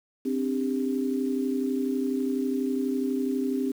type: chord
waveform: sine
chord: C suspended second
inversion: none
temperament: equal with one note detuned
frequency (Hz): 261.6 / 293.7 / 397.9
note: C4 / D4 / G4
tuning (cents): 0 / 0 / +26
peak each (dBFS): -26 / -32 / -31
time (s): 0.25-3.72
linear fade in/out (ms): 10
effects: 8-bit